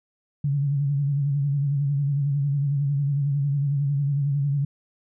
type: tone with vibrato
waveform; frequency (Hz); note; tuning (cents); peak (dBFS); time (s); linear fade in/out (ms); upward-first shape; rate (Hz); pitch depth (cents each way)
sine; 141.5; C#3; +36; -20; 0.44-4.65; 5; sine; 11; 58
effects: none